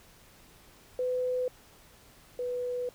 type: tone pair in turn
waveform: sine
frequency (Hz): 503 / 493.5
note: B4 / B4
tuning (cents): +32 / -1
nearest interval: unison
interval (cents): 33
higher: first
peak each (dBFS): -27 / -30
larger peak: first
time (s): 0.99-1.48 / 2.39-2.89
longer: second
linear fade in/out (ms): 2
effects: pink hiss -57 dBFS RMS until 2.94 s